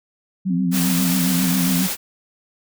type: tone with vibrato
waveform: sine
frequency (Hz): 180.7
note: F#3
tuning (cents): -41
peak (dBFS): -18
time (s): 0.45-1.88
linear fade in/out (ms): 20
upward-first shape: triangle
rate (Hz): 7.4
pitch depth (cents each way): 110
type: tone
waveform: sine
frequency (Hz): 260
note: C4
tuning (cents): -11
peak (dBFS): -22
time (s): 0.49-1.84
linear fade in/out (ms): 20
type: noise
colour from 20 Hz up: white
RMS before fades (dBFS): -24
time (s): 0.71-1.97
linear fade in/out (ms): 50
effects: none